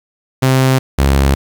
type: tone pair in turn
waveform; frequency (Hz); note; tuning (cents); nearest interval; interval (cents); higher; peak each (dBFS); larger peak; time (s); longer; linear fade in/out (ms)
sawtooth; 131.2 / 68.54; C3 / C#2; +5 / -19; major seventh; 1124; first; -5; neither; 0.42-0.79 / 0.98-1.35; neither; 10
effects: 7-bit